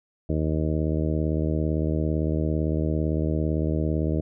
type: harmonic tone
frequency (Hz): 77.78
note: D#2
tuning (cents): 0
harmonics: 1 / 2 / 3 / 4 / 5 / 6 / 7 / 8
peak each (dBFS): -26 / -27 / -32 / -29 / -34 / -35 / -37 / -36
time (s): 0.29-4.21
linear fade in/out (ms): 5
effects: none